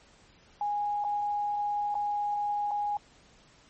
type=tone with dropouts; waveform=sine; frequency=825 Hz; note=G#5; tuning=12 cents flat; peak=-27 dBFS; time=0.61-2.97 s; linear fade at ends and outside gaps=2 ms; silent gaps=1.041-1.047 / 1.944-1.952 / 2.71-2.714 s; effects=pink hiss -59 dBFS RMS until 3.69 s + MP3 32 kbps